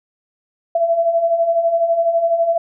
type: beating tone pair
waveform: sine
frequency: 661 / 673 Hz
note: E5 / E5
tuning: +5 / +36 cents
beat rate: 12 Hz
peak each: -21 / -14 dBFS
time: 0.75-2.58 s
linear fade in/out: 5 ms
effects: none